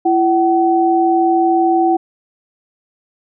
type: tone pair together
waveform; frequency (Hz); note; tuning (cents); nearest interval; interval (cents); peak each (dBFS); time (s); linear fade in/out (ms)
sine; 336.6 / 757; E4 / F#5; +36 / +39; octave + major second; 1403; -13; 0.05-1.97; 10
effects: none